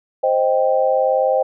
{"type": "chord", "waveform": "sine", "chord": "C minor", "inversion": "none", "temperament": "equal", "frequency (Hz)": [523.3, 622.3, 784], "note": ["C5", "Eb5", "G5"], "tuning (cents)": [0, 0, 0], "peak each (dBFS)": [-16, -19, -20], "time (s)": [0.23, 1.43], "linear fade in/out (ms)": 10, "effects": []}